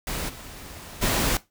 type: noise with level steps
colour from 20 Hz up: pink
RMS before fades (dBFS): -30 / -41 / -23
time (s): 0.07-1.37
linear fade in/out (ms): 2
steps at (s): 0.28 / 1.01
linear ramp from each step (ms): 20
effects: noise-tail reverb RT60 0.2 s tail -17 dB re dry